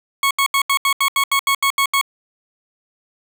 20% pulse tone bursts, 1103 Hz, C#6, 9 cents flat, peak -9 dBFS, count 12, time 0.23-2.013 s, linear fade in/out 2 ms, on 78 ms, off 77 ms, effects none

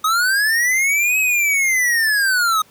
square linear two-way sweep, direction up then down, 1244.5 to 2570 to 1244.5 Hz, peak -15 dBFS, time 0.04-2.62 s, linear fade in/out 5 ms, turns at 1.19 s, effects pink hiss -51 dBFS RMS until 2.7 s + high-pass 100 Hz 12 dB/octave

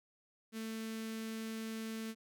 sawtooth tone with notch filter, 222.4 Hz, A3, 19 cents sharp, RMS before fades -42 dBFS, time 0.52-2.15 s, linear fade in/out 50 ms, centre 790 Hz, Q 0.77, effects none

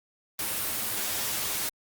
white noise with comb filter, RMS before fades -30 dBFS, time 0.39-1.69 s, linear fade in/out 2 ms, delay 9.6 ms, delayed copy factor +0.5, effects Opus 32 kbps

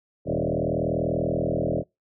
sine tone with frequency modulation, 360.7 Hz, F#4, 44 cents flat, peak -22 dBFS, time 0.25-1.84 s, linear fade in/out 50 ms, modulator 40.4 Hz, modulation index 6.6, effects noise-tail reverb RT60 0.2 s tail -23 dB re dry

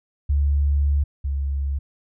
sine tone pair in turn, 71.4 / 69.49 Hz, D2 / C#2, -48 / +5 cents, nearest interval unison, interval 47 cents, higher first, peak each -16 / -21 dBFS, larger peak first, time 0.29-1.04 / 1.24-1.79 s, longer first, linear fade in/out 10 ms, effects none

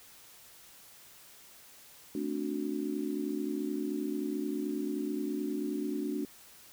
sine chord, D dominant seventh, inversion second, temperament just, 220.2 / 264.3 / 293.7 / 367.1 Hz, A3 / C4 / D4 / F#4, +2 / +18 / 0 / -14 cents, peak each -38 / -40 / -34 / -38 dBFS, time 2.15-6.25 s, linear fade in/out 2 ms, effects white hiss -55 dBFS RMS until 6.72 s

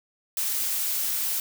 blue noise, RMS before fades -27 dBFS, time 0.37-1.4 s, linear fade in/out 2 ms, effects none

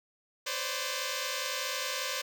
5% pulse tone cluster, 509 / 534 / 586 Hz, C5 / C5 / D5, -48 / +35 / -4 cents, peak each -25 dBFS, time 0.46-2.22 s, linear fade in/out 10 ms, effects none

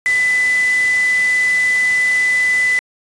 sine tone in noise, 2000 Hz, B6, 21 cents sharp, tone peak -12 dBFS, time 0.06-2.79 s, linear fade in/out 0 ms, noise white, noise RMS -28 dBFS, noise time 0.06-2.79 s, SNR +13 dB, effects resampled to 22050 Hz

